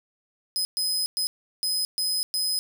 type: tone bursts at uneven times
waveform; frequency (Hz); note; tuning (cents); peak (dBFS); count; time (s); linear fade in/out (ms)
sawtooth; 5040; D#8; +21; -21; 6; 0.56-0.65 / 0.77-1.06 / 1.17-1.27 / 1.63-1.85 / 1.98-2.23 / 2.34-2.59; 0
effects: none